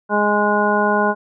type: harmonic tone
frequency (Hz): 207.7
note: G#3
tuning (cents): 0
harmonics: 1 / 2 / 3 / 4 / 5 / 7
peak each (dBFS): -21 / -21 / -21 / -21 / -21 / -21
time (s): 0.09-1.15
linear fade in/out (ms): 50
effects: none